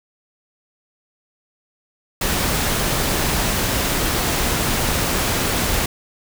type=noise; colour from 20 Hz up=pink; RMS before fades=-20 dBFS; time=2.21-5.86 s; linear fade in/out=5 ms; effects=none